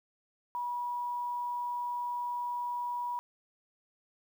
sine tone, 970 Hz, B5, 31 cents flat, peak -32 dBFS, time 0.55-3.19 s, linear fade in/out 0 ms, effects 10-bit

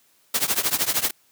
white noise with tremolo, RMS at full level -19 dBFS, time 0.34-1.11 s, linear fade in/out 5 ms, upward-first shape triangle, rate 13 Hz, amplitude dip 95%, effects white hiss -61 dBFS RMS until 1.31 s + high-pass 100 Hz 12 dB/octave

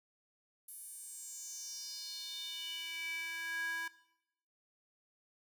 square tone with high-pass filter sweep, 329.6 Hz, E4, in tune, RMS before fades -43 dBFS, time 0.68-3.88 s, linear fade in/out 5 ms, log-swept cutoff 11000 to 1400 Hz, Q 5.3, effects noise-tail reverb RT60 0.8 s tail -17 dB re dry

